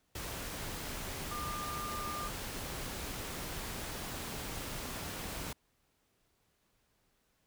sine tone in noise, 1200 Hz, D6, 37 cents sharp, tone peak -39 dBFS, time 1.31-2.28 s, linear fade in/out 5 ms, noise pink, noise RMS -41 dBFS, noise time 0.15-5.53 s, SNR -1 dB, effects pink hiss -75 dBFS RMS until 7.46 s

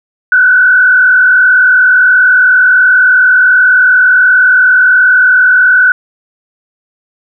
sine tone with frequency modulation, 1493 Hz, F#6, 15 cents sharp, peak -3 dBFS, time 0.32-5.92 s, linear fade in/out 2 ms, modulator 41.4 Hz, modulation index 0.98, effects none

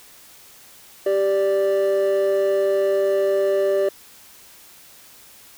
triangle tone pair together, 392 / 587.3 Hz, G4 / D5, 0 / 0 cents, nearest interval perfect fifth, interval 700 cents, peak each -17 dBFS, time 1.06-3.89 s, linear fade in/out 5 ms, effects tanh soft clip ceiling -8 dBFS + white hiss -47 dBFS RMS until 5.57 s

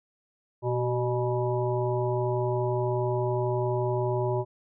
harmonic tone with a mistuned harmonic, 121.7 Hz, B2, 25 cents flat, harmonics 1 / 3 / 5 / 7 / 8, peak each -28 / -28 / -32 / -36 / -36 dBFS, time 0.62-4.45 s, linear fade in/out 50 ms, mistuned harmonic 3, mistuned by +55 cents, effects none

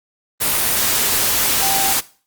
sine tone in noise, 782 Hz, G5, 4 cents flat, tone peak -21 dBFS, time 1.61-1.94 s, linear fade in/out 20 ms, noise white, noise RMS -17 dBFS, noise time 0.4-2.01 s, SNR -7 dB, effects noise-tail reverb RT60 0.4 s tail -19 dB re dry + Opus 32 kbps

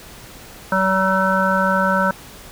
harmonic tone, 190 Hz, F#3, 46 cents sharp, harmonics 1 / 3 / 5 / 7 / 8, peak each -21 / -21 / -21 / -21 / -21 dBFS, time 0.72-2.11 s, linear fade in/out 2 ms, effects pink hiss -40 dBFS RMS until 2.51 s

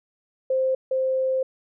sine tone pair in turn, 523.3 / 523.3 Hz, C5 / C5, 0 / 0 cents, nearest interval unison, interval 0 cents, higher neither, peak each -19 / -20 dBFS, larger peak first, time 0.5-0.75 / 0.91-1.43 s, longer second, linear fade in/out 5 ms, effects none

